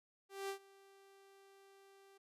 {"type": "tone with ADSR envelope", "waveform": "sawtooth", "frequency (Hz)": 392, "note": "G4", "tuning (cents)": 0, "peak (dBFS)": -35, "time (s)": [0.29, 2.18], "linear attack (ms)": 200, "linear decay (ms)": 94, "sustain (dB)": -23, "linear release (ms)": 9, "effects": ["resampled to 32000 Hz"]}